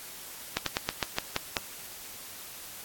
slowing click train, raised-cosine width 0.2 ms, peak -9 dBFS, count 8, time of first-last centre 0.57-1.568 s, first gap 93 ms, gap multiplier 1.14, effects white hiss -44 dBFS RMS until 2.84 s + AAC 64 kbps

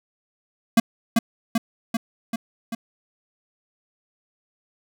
square tone with echo, 228.8 Hz, A#3, 32 cents flat, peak -12 dBFS, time 0.77-0.8 s, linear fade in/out 5 ms, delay 390 ms, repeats 5, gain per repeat -3 dB, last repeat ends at 2.75 s, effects none

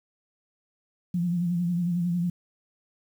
sine tone with vibrato, 174.3 Hz, F3, 3 cents flat, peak -23 dBFS, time 1.14-2.3 s, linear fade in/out 5 ms, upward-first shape sine, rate 11 Hz, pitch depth 51 cents each way, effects 9-bit

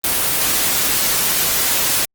white noise, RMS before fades -17 dBFS, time 0.04-2.05 s, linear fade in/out 2 ms, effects Opus 24 kbps

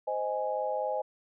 sine chord, Ab major, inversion first, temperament just, 519.1 / 623 / 830.6 Hz, C5 / Eb5 / Ab5, -14 / +2 / 0 cents, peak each -33 dBFS, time 0.07-1.02 s, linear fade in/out 10 ms, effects none

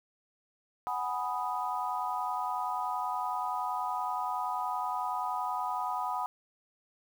sine chord, G# minor seventh, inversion third, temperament equal, 740 / 830.6 / 987.8 / 1244.5 Hz, F#5 / G#5 / B5 / D#6, 0 / 0 / 0 / 0 cents, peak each -36 / -38 / -34 / -37 dBFS, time 0.87-6.26 s, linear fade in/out 0 ms, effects 9-bit

